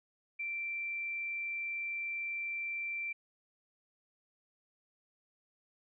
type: tone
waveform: sine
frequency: 2349 Hz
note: D7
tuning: in tune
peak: -35 dBFS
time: 0.39-3.13 s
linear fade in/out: 10 ms
effects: none